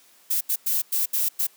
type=noise bursts at uneven times; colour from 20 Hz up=violet; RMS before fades=-23 dBFS; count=6; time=0.3-0.41 / 0.49-0.56 / 0.66-0.82 / 0.92-1.06 / 1.13-1.29 / 1.39-1.47 s; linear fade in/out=10 ms; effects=white hiss -56 dBFS RMS until 1.56 s + high-pass 200 Hz 12 dB/octave